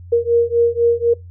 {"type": "beating tone pair", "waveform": "sine", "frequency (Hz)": [467.7, 471.7], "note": ["A#4", "A#4"], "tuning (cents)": [6, 20], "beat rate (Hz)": 4, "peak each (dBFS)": -15, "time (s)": [0.12, 1.14], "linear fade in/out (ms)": 10, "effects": ["noise-tail reverb RT60 0.2 s tail -24 dB re dry", "added 88 Hz sine -34 dBFS peak until 1.3 s"]}